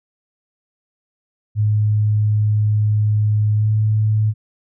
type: tone with pitch glide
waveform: sine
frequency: 106 to 107.67 Hz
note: G#2 to A2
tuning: +36 to -37 cents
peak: -13 dBFS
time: 1.55-4.34 s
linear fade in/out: 50 ms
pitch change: +27 cents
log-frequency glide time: 3.56-3.68 s
effects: none